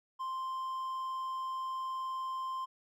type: tone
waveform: triangle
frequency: 1046.5 Hz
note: C6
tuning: in tune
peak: -33 dBFS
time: 0.19-2.66 s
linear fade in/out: 20 ms
effects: none